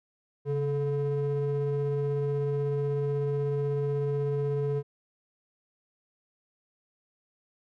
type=ring-modulated tone; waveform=triangle; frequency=285.9 Hz; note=D4; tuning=46 cents flat; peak=-20 dBFS; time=0.45-4.83 s; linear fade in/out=50 ms; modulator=147 Hz; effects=tanh soft clip ceiling -18 dBFS